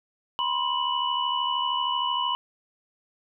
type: tone cluster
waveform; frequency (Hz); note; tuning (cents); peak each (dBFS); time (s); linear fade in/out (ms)
sine; 972 / 1045 / 2959; B5 / C6 / F#7; -28 / -2 / -1; -28; 0.39-2.35; 0
effects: none